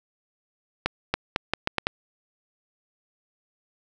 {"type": "accelerating click train", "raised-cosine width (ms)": 0.3, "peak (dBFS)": -6, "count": 7, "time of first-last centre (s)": [0.86, 1.869], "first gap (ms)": 280, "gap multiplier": 0.79, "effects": []}